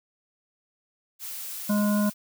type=noise; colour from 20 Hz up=blue; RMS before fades=-36 dBFS; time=1.19-2.14 s; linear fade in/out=50 ms
type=harmonic tone; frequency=207.3 Hz; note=G#3; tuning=3 cents flat; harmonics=1 / 3 / 5 / 7; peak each=-21 / -31 / -35 / -38 dBFS; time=1.69-2.1 s; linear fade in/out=10 ms
effects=none